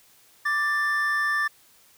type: tone pair together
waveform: triangle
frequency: 1174.7 / 1773.8 Hz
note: D6 / A6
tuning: 0 / +14 cents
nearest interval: perfect fifth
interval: 714 cents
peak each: -26 / -21 dBFS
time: 0.45-1.48 s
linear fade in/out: 10 ms
effects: white hiss -57 dBFS RMS until 1.97 s